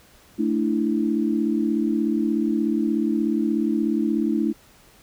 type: chord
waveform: sine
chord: A suspended fourth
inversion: none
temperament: just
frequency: 220 / 293.3 / 330 Hz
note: A3 / D4 / E4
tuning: 0 / -2 / +2 cents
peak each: -23 / -24 / -24 dBFS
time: 0.38-4.53 s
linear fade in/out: 20 ms
effects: pink hiss -53 dBFS RMS until 5.02 s